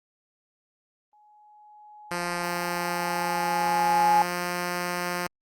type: tone with exponential growth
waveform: sine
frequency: 841 Hz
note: G#5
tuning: 22 cents sharp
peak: -16 dBFS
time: 1.13-4.22 s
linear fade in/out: 1 ms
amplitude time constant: 670 ms
type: tone with pitch glide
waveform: 5% pulse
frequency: 174.8 to 176.83 Hz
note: F3 to F3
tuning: +2 to +22 cents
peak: -16 dBFS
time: 2.11-5.27 s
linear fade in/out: 2 ms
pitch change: +20 cents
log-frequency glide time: 2.43-4.56 s
effects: Opus 32 kbps